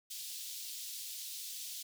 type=high-pass noise; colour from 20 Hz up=pink; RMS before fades=-44 dBFS; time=0.1-1.83 s; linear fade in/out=10 ms; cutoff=3500 Hz; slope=24 dB/octave; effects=none